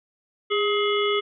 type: harmonic tone with a mistuned harmonic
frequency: 422.1 Hz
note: G#4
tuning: 28 cents sharp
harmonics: 1 / 3 / 5 / 7 / 8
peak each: -22 / -27 / -29 / -30 / -31 dBFS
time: 0.5-1.21 s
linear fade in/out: 20 ms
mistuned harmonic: 1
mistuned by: -46 cents
effects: none